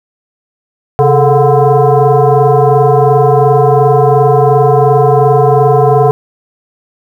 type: tone with frequency modulation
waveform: sine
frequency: 156.4 Hz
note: D#3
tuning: 9 cents sharp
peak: -4 dBFS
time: 0.99-6.11 s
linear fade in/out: 0 ms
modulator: 290 Hz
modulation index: 2.5
effects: 7-bit